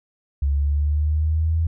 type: exponential sweep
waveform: sine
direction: up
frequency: 69.4 to 82.41 Hz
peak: -17 dBFS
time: 0.42-1.67 s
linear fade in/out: 5 ms
effects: none